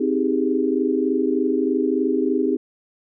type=chord; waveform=sine; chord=Ab major seventh; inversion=first; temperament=equal with one note detuned; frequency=261.6 / 314.2 / 392 / 415.3 Hz; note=C4 / Eb4 / G4 / Ab4; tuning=0 / +17 / 0 / 0 cents; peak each=-22 / -23 / -23 / -25 dBFS; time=0-2.57 s; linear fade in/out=10 ms; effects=none